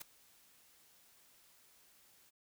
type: noise with ADSR envelope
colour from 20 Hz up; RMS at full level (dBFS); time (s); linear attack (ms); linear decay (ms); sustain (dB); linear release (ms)
white; -43; 0-2.31; 16; 6; -23; 25
effects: none

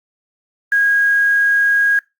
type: tone with quantisation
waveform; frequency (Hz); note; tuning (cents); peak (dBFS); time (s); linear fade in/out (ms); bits
sine; 1639; G#6; -23; -11; 0.72-1.99; 2; 6
effects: noise-tail reverb RT60 0.2 s tail -21 dB re dry + Opus 48 kbps

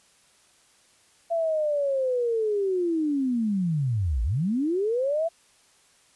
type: linear two-way sweep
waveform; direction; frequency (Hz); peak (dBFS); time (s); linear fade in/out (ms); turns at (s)
sine; down then up; 679 to 51.91 to 679; -22; 1.3-5.29; 20; 4.23
effects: white hiss -60 dBFS RMS until 6.15 s + resampled to 24000 Hz

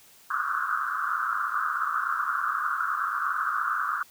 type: band-pass noise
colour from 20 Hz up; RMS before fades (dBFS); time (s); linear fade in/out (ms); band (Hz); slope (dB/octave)
white; -28; 0.3-4.03; 5; 1100 to 1500; 96
effects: white hiss -55 dBFS RMS until 4.1 s

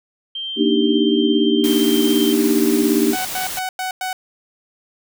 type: tone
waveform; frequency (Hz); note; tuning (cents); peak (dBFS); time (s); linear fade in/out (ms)
sine; 3148; G7; +7; -24; 0.35-2.33; 5
type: chord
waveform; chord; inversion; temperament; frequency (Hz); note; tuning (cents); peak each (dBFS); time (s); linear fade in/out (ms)
sine; Eb major seventh; second; equal; 233.1 / 293.7 / 311.1 / 392; Bb3 / D4 / Eb4 / G4; 0 / 0 / 0 / 0; -19; 0.56-3.16; 50
type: noise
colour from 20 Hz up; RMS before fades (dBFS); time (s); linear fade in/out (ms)
white; -27; 1.64-3.59; 0
type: tone bursts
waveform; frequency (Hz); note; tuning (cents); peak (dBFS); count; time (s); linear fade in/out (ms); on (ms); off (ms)
sawtooth; 747; F#5; +16; -18; 5; 3.13-4.13; 2; 120; 100
effects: none

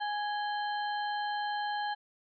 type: harmonic tone with a mistuned harmonic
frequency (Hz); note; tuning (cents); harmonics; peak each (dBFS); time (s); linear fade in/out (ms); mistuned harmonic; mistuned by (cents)
830.6; G#5; 0; 1 / 2 / 4 / 5; -32 / -38 / -44 / -46; 0-1.95; 20; 4; -110
effects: none

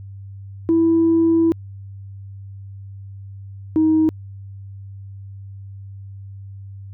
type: tone pair in turn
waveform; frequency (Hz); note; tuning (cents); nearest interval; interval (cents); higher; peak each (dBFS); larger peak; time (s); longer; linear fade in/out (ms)
sine; 329.6 / 315.3; E4 / D#4; 0 / +23; minor second; 77; first; -11; neither; 0.69-1.52 / 3.76-4.09; first; 0
effects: tanh soft clip ceiling -9 dBFS + added 98 Hz sine -33 dBFS peak until 6.93 s

